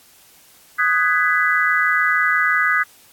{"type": "chord", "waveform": "sine", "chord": "G# minor seventh", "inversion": "second", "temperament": "just", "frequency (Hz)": [1245.9, 1495.1, 1661.2, 1993.5], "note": ["D#6", "F#6", "G#6", "B6"], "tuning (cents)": [2, 18, 0, 16], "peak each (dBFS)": -20, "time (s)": [0.78, 2.84], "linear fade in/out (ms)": 20, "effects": ["white hiss -50 dBFS RMS until 3.12 s", "AAC 64 kbps"]}